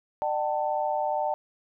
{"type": "tone cluster", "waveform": "sine", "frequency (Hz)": [602, 765, 887], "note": ["D5", "G5", "A5"], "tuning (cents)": [43, -42, 14], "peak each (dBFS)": -29, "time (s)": [0.22, 1.34], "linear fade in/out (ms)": 0, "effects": []}